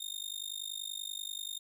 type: tone with amplitude modulation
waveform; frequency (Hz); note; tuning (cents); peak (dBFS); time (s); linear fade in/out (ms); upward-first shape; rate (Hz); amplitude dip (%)
sawtooth; 3665; A#7; -30; -31; 0-1.59; 10; sine; 50.4; 100
effects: none